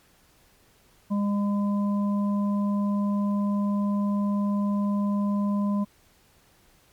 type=harmonic tone; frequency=203 Hz; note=G#3; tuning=39 cents flat; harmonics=1 / 3 / 5; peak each=-22 / -37 / -36 dBFS; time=1.1-5.85 s; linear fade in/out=20 ms; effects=pink hiss -60 dBFS RMS until 6.92 s + MP3 96 kbps